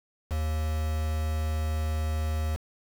triangle tone with quantisation, 77.78 Hz, D#2, in tune, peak -24 dBFS, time 0.3-2.57 s, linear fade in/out 20 ms, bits 6, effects none

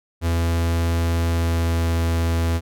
45% pulse tone with pitch glide, 83.9 to 83.32 Hz, E2 to E2, +31 to +19 cents, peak -18 dBFS, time 0.21-2.61 s, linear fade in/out 50 ms, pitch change -12 cents, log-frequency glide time 1.27-1.91 s, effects none

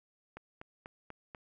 click train, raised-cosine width 0.5 ms, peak -30 dBFS, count 5, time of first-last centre 0.37-1.348 s, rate 4.09 Hz, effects none

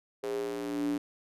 square tone with high-pass filter sweep, 58.27 Hz, A#1, in tune, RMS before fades -33 dBFS, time 0.23-0.98 s, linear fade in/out 5 ms, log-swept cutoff 440 to 270 Hz, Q 7, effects resampled to 32000 Hz

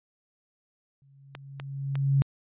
sine tone with exponential growth, 137.8 Hz, C#3, 10 cents flat, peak -17 dBFS, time 1.02-2.22 s, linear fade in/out 0 ms, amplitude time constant 260 ms
clicks, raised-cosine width 0.3 ms, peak -22 dBFS, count 3, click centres 1.351 / 1.599 / 1.955 s
effects resampled to 8000 Hz

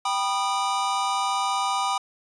square chord, G augmented, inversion none, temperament just, 784 / 980 / 1225 Hz, G5 / B5 / D#6, 0 / -14 / -27 cents, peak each -28 dBFS, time 0.05-1.98 s, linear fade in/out 5 ms, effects resampled to 22050 Hz

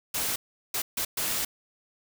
white noise bursts at uneven times, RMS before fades -29 dBFS, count 4, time 0.14-0.36 / 0.74-0.82 / 0.97-1.05 / 1.17-1.45 s, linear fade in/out 5 ms, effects none

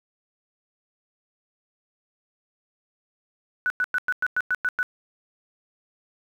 sine tone bursts, 1485 Hz, F#6, 6 cents sharp, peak -20 dBFS, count 9, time 3.66-4.829 s, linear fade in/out 0 ms, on 41 ms, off 100 ms, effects 9-bit

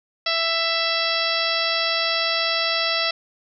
harmonic tone, 663 Hz, E5, 10 cents sharp, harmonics 1 / 2 / 3 / 4 / 5 / 6 / 7 / 8, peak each -28 / -28 / -28 / -28 / -28 / -28 / -28 / -28 dBFS, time 0.26-3.11 s, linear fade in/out 5 ms, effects none

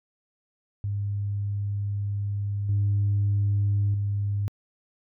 sine tone with level steps, 101.3 Hz, G#2, 43 cents flat, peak -25 / -19 / -23 dBFS, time 0.84-4.48 s, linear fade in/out 0 ms, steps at 2.69 / 3.94 s, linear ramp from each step 2 ms, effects tanh soft clip ceiling -17 dBFS

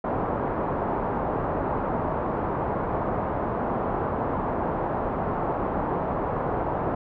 white low-pass noise, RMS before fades -27 dBFS, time 0.04-6.95 s, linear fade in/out 5 ms, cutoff 1000 Hz, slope 24 dB/octave, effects none

